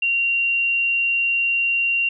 sine tone, 2760 Hz, F7, 21 cents flat, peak -17 dBFS, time 0.02-2.09 s, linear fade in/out 5 ms, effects none

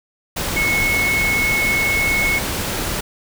sine tone in noise, 2193 Hz, C#7, 19 cents flat, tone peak -16 dBFS, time 0.56-2.39 s, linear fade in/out 10 ms, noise pink, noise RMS -23 dBFS, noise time 0.36-3.01 s, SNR +4 dB, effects none

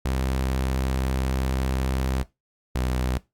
sawtooth tone pair in turn, 65.41 / 63.25 Hz, C2 / B1, 0 / +42 cents, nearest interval minor second, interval 58 cents, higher first, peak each -19 dBFS, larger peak neither, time 0.05-2.23 / 2.75-3.18 s, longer first, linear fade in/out 5 ms, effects noise-tail reverb RT60 0.2 s tail -19 dB re dry + AAC 64 kbps

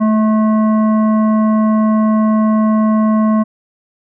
sine tone with frequency modulation, 218 Hz, A3, 16 cents flat, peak -9 dBFS, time 0-3.44 s, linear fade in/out 20 ms, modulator 864 Hz, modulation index 0.52, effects none

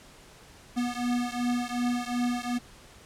square beating tone pair, 242.4 / 245.1 Hz, B3 / B3, -32 / -13 cents, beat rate 2.7 Hz, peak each -30 / -31 dBFS, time 0.76-2.59 s, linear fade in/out 20 ms, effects pink hiss -52 dBFS RMS until 3.05 s + low-pass 10000 Hz 12 dB/octave

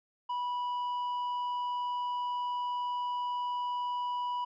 sine tone with tanh clipping, 981 Hz, B5, 12 cents flat, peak -32 dBFS, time 0.29-4.45 s, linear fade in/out 10 ms, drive 5 dB, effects none

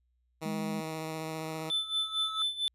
10% pulse tone with vibrato, 158.7 Hz, D#3, 35 cents sharp, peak -27 dBFS, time 0.41-1.71 s, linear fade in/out 20 ms, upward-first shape sine, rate 15 Hz, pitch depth 12 cents each way
sine tone, 207.7 Hz, G#3, in tune, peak -33 dBFS, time 0.45-0.81 s, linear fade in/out 10 ms
triangle tone with exponential growth, 1300 Hz, E6, 24 cents flat, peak -32 dBFS, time 0.94-2.42 s, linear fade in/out 1 ms, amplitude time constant 320 ms
triangle tone with tremolo, 3520 Hz, A7, in tune, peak -25 dBFS, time 1.7-2.68 s, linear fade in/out 0 ms, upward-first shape sine, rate 4.4 Hz, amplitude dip 80%
effects added 61 Hz sine -70 dBFS peak until 2.74 s + resampled to 32000 Hz

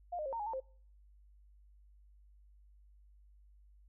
sine tone with pitch steps, 704 / 610 / 539 / 918 / 833 / 901 / 527 Hz, F5 / D#5 / C#5 / A#5 / G#5 / A5 / C5, +14 / -34 / -49 / -27 / +5 / +41 / +12 cents, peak -36 dBFS, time 0.12-0.603 s, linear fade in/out 10 ms, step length 69 ms, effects noise-tail reverb RT60 0.5 s tail -25 dB re dry + added 50 Hz sine -59 dBFS peak until 3.88 s

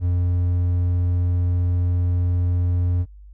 triangle tone, 88.5 Hz, F2, 23 cents sharp, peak -15 dBFS, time 0-3.06 s, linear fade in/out 50 ms, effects added 50 Hz sine -40 dBFS peak until 3.33 s

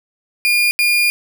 35% pulse tone bursts at uneven times, 2420 Hz, D#7, 49 cents flat, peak -10 dBFS, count 2, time 0.45-0.71 / 0.79-1.1 s, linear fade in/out 0 ms, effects none

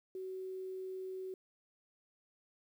sine tone with quantisation, 375.7 Hz, F#4, 26 cents sharp, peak -40 dBFS, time 0.15-1.34 s, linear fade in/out 2 ms, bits 11, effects none

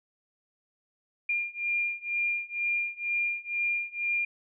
sine beating tone pair, 2402 / 2404.1 Hz, D7 / D7, +38 / +40 cents, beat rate 2.1 Hz, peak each -31 / -30 dBFS, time 1.29-4.25 s, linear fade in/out 5 ms, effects none

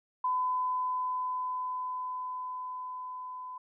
sine tone with level ramp, 1009 Hz, B5, 37 cents sharp, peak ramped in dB -26 to -39 dBFS, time 0.24-3.58 s, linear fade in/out 5 ms, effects none

